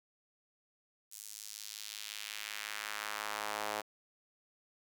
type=tone with high-pass filter sweep; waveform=sawtooth; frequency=105.5 Hz; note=G#2; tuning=28 cents sharp; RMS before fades=-42 dBFS; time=1.11-3.82 s; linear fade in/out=20 ms; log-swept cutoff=7800 to 650 Hz; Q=1.2; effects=none